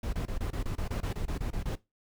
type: noise bursts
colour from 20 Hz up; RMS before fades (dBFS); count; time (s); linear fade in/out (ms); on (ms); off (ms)
brown; -32; 14; 0.03-1.755; 5; 100; 25
effects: noise-tail reverb RT60 0.2 s tail -18 dB re dry